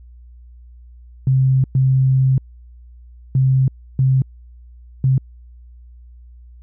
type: tone bursts at uneven times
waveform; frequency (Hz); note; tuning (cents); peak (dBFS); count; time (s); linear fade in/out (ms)
sine; 131.9; C3; +14; -11; 5; 1.27-1.64 / 1.75-2.38 / 3.35-3.68 / 3.99-4.22 / 5.04-5.18; 2
effects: added 60 Hz sine -39 dBFS peak until 6.62 s